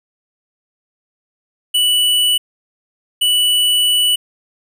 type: tone bursts at uneven times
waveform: square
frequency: 2960 Hz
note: F#7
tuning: in tune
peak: -12 dBFS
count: 2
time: 1.74-2.38 / 3.21-4.16 s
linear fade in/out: 10 ms
effects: 9-bit